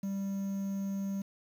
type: tone with quantisation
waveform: triangle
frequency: 196.3 Hz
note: G3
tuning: 3 cents sharp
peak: -30 dBFS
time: 0.03-1.22 s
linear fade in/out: 5 ms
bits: 9
effects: none